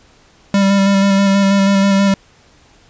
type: tone with vibrato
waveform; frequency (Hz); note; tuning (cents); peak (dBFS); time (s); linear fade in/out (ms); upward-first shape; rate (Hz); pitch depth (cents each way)
square; 197; G3; +9; -10; 0.54-2.14; 2; square; 6.2; 16
effects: pink hiss -49 dBFS RMS until 2.89 s + resampled to 16000 Hz